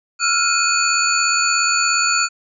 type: tone cluster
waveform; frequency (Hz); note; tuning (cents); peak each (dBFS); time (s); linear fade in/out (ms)
sine; 1346 / 1423 / 2493 / 4456 / 6990; E6 / F6 / D#7 / C#8 / A8; +36 / +32 / +3 / +8 / -12; -21; 0.19-2.29; 50
effects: none